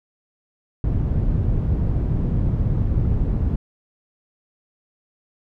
white low-pass noise, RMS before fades -20 dBFS, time 0.84-3.56 s, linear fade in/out 2 ms, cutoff 110 Hz, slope 12 dB/octave, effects none

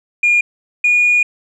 sine tone pair in turn, 2422 / 2443 Hz, D#7 / D#7, -47 / -32 cents, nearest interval unison, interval 15 cents, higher second, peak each -8 dBFS, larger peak neither, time 0.23-0.41 / 0.84-1.23 s, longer second, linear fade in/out 5 ms, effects tanh soft clip ceiling -6 dBFS

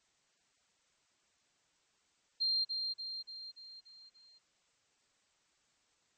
sine tone with echo, 4186 Hz, C8, in tune, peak -29 dBFS, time 2.4-2.65 s, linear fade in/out 20 ms, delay 290 ms, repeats 6, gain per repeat -5 dB, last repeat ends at 4.39 s, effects white hiss -74 dBFS RMS until 6.17 s + MP3 32 kbps

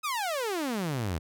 sawtooth exponential sweep, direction down, 1298 to 74.9 Hz, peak -25 dBFS, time 0.03-1.19 s, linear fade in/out 20 ms, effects none

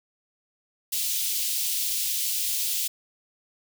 white high-pass noise, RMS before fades -27 dBFS, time 0.92-2.88 s, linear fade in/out 10 ms, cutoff 2900 Hz, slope 24 dB/octave, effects none

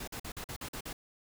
pink noise bursts, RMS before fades -41 dBFS, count 8, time 0-0.93 s, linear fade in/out 5 ms, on 76 ms, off 46 ms, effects none

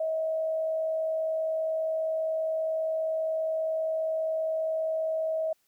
sine tone with frequency modulation, 639 Hz, D#5, 46 cents sharp, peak -26 dBFS, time 0-5.53 s, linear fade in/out 5 ms, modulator 55 Hz, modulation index 0.22, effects white hiss -71 dBFS RMS until 5.67 s

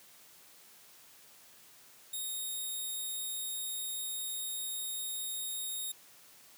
5% pulse tone, 3719 Hz, A#7, 5 cents flat, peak -28 dBFS, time 2.13-5.92 s, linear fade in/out 5 ms, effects white hiss -58 dBFS RMS until 6.57 s + high-pass 100 Hz 12 dB/octave

